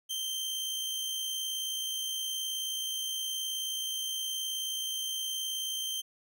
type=tone with amplitude modulation; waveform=sawtooth; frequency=3136 Hz; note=G7; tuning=in tune; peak=-28 dBFS; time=0.09-6.02 s; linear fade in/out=20 ms; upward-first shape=sine; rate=59 Hz; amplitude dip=30%; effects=none